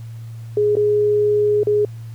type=tone with dropouts; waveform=sine; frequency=417.1 Hz; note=G#4; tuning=7 cents sharp; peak=-13 dBFS; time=0.57-1.85 s; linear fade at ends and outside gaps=2 ms; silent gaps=0.754-0.768 / 1.633-1.67 s; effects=added 114 Hz sine -30 dBFS peak until 2.14 s + pink hiss -52 dBFS RMS until 2.14 s